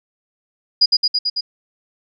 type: tone with echo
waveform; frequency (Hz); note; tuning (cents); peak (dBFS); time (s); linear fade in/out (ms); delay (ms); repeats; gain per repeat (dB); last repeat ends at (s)
sine; 4900; D#8; -27; -8; 0.81-0.86; 10; 110; 5; -2; 1.41
effects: none